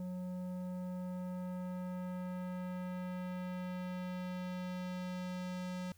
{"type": "tone with low-pass filter sweep", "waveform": "square", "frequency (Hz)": 181.8, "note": "F#3", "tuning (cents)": -30, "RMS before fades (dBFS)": -41, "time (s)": [0, 5.92], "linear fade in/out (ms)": 2, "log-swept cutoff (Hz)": [560, 7500], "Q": 0.74, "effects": ["added 87 Hz sine -63 dBFS peak until 5.97 s", "white hiss -70 dBFS RMS until 5.97 s"]}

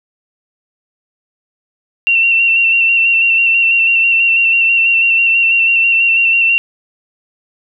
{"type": "tone with vibrato", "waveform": "sine", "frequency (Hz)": 2721, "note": "F7", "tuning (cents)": -46, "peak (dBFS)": -8, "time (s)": [2.07, 6.58], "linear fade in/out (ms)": 0, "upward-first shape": "square", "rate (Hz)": 6.1, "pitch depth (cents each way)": 22, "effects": []}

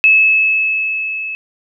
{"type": "tone with level ramp", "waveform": "sine", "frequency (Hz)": 2597, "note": "E7", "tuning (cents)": -26, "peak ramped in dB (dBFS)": [-5, -21], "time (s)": [0.04, 1.35], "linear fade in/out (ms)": 0, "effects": []}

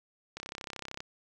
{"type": "click train", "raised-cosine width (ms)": 0.2, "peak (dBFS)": -22, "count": 22, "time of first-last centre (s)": [0.37, 1.004], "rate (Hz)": 33.1, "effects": []}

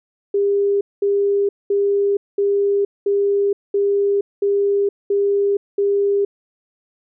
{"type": "tone bursts", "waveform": "sine", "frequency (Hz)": 401.8, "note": "G4", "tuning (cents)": 43, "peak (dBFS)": -14, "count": 9, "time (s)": [0.34, 6.25], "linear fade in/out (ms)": 5, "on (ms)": 470, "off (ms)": 210, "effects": []}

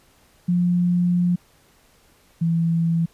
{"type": "tone pair in turn", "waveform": "sine", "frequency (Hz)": [176.6, 166.34], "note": ["F3", "E3"], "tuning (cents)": [20, 16], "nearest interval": "minor second", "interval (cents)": 104, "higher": "first", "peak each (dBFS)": [-16, -17], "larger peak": "first", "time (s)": [[0.48, 1.36], [2.41, 3.06]], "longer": "first", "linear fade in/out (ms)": 10, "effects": ["pink hiss -57 dBFS RMS until 3.13 s", "resampled to 32000 Hz"]}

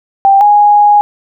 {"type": "tone pair in turn", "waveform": "sine", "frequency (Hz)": [787, 827.4], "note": ["G5", "G#5"], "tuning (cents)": [7, -7], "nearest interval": "minor second", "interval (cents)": 86, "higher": "second", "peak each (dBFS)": -3, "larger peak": "neither", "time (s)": [[0.25, 0.41], [0.41, 1.01]], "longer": "second", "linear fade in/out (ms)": 0, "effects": []}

